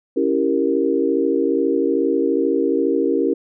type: chord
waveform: sine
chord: C# diminished seventh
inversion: none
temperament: equal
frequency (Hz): 277.2 / 329.6 / 392 / 466.2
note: C#4 / E4 / G4 / Bb4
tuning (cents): 0 / 0 / 0 / 0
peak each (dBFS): -21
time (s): 0.16-3.34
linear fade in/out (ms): 10
effects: none